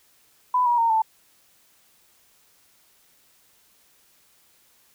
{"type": "tone with pitch steps", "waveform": "sine", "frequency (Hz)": [998, 958.5, 920.5, 884], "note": ["B5", "A#5", "A#5", "A5"], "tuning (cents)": [18, 48, -22, 8], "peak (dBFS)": -17, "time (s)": [0.54, 1.02], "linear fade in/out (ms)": 5, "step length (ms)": 120, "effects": ["white hiss -60 dBFS RMS until 4.94 s"]}